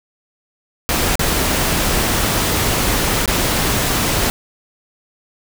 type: noise with dropouts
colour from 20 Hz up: pink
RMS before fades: -17 dBFS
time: 0.89-4.3 s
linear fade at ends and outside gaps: 0 ms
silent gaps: 1.155-1.194 / 3.258-3.277 s
effects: none